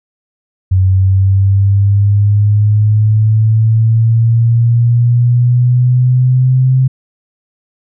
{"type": "linear sweep", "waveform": "sine", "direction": "up", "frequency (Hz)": [93.2, 130.81], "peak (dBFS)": -6, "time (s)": [0.71, 6.88], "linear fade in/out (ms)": 10, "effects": []}